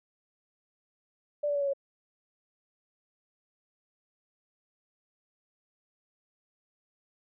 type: tone with pitch steps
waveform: sine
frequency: 587.3 / 578.5 / 569.9 / 561.4 / 553.1 Hz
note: D5 / D5 / C#5 / C#5 / C#5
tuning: 0 / -26 / +48 / +22 / -4 cents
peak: -26 dBFS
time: 1.43-1.735 s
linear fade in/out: 10 ms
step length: 61 ms
effects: none